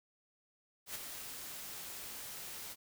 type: noise with ADSR envelope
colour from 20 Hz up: white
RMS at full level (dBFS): -40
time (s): 0.86-2.76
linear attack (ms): 95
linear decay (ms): 5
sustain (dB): -6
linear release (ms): 45
effects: none